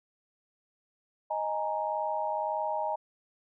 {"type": "chord", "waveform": "sine", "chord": "D# suspended fourth", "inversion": "none", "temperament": "equal", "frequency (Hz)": [622.3, 830.6, 932.3], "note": ["D#5", "G#5", "A#5"], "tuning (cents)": [0, 0, 0], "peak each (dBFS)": -33, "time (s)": [1.3, 2.96], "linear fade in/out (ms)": 10, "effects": []}